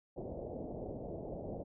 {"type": "low-pass noise", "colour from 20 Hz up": "white", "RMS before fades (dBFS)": -43, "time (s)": [0.16, 1.64], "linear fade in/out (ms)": 20, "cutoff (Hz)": 680, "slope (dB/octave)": 48, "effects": []}